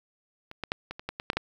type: clicks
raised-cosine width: 0.3 ms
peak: -25 / -16 / -11 / -20 / -23 / -16 / -18 / -7 / -28 / -10 dBFS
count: 10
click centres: 0.514 / 0.637 / 0.719 / 0.91 / 0.995 / 1.09 / 1.199 / 1.301 / 1.332 / 1.37 s
effects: 8-bit